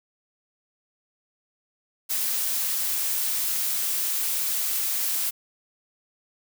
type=noise; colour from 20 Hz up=blue; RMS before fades=-26 dBFS; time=2.09-5.31 s; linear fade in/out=20 ms; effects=none